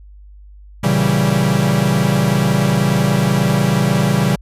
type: chord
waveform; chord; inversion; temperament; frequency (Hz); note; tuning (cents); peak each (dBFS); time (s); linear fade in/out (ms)
45% pulse; A# diminished seventh; none; equal with one note detuned; 116.54 / 138.59 / 164.81 / 194.98; A#2 / C#3 / E3 / G3; 0 / 0 / 0 / -9; -22 / -17 / -19 / -17; 0.83-4.36; 10
effects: added 50 Hz sine -37 dBFS peak until 4.41 s + resampled to 32000 Hz